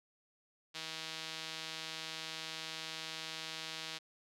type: tone with band-pass filter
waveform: sawtooth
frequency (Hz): 160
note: D#3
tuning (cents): +49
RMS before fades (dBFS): -44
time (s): 0.74-3.99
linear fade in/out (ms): 20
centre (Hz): 3900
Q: 1.6
effects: none